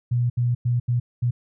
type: tone bursts at uneven times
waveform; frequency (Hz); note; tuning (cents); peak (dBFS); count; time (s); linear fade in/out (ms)
sine; 121.4; B2; -29; -18; 5; 0.11-0.3 / 0.37-0.55 / 0.65-0.8 / 0.88-1 / 1.22-1.31; 10
effects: none